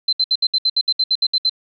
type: tone bursts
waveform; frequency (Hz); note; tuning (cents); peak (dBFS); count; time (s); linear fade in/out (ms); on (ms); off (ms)
sine; 4085; C8; -42; -13; 13; 0.08-1.496; 5; 48; 66
effects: none